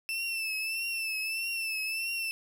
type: tone with vibrato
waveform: 35% pulse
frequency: 2658 Hz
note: E7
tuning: 14 cents sharp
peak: -29 dBFS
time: 0.09-2.31 s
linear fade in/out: 0 ms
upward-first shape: triangle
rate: 1.6 Hz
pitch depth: 66 cents each way
effects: none